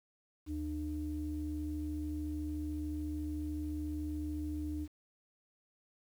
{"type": "tone pair together", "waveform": "sine", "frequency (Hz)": [76.12, 302.3], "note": ["D#2", "D#4"], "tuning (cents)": [-37, -50], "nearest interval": "2 octaves", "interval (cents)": 2387, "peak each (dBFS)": [-38, -37], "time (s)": [0.46, 4.88], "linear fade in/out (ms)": 50, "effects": ["tanh soft clip ceiling -28 dBFS", "10-bit"]}